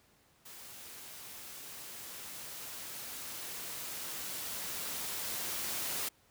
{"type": "noise with level ramp", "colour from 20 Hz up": "white", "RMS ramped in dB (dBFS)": [-50, -36], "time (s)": [0.45, 6.09], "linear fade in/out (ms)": 10, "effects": ["pink hiss -67 dBFS RMS until 6.3 s", "high-pass 60 Hz 12 dB/octave"]}